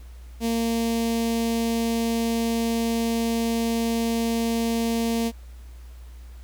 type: tone with notch filter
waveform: sawtooth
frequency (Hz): 230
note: A#3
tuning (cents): -23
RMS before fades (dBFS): -24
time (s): 0.4-5.32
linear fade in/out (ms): 50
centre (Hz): 1400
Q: 0.78
effects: added 60 Hz sine -39 dBFS peak until 6.43 s + pink hiss -56 dBFS RMS until 6.43 s